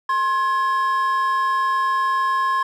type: tone pair together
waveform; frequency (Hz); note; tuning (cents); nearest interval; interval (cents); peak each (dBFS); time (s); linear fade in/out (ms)
triangle; 1062.1 / 1689; C6 / G#6; +26 / +29; minor sixth; 803; -15 / -23; 0.09-2.63; 5
effects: tanh soft clip ceiling -12 dBFS